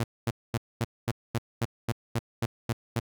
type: tone bursts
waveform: sawtooth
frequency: 116.54 Hz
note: A#2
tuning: in tune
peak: -21 dBFS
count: 12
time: 0-2.998 s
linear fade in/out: 5 ms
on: 39 ms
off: 230 ms
effects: none